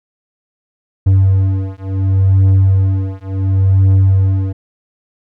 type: beating tone pair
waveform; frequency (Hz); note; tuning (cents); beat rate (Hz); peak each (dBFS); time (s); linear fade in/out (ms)
triangle; 95.7 / 96.4; G2 / G2; -41 / -28; 0.7; -10; 1.06-4.53; 10
effects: none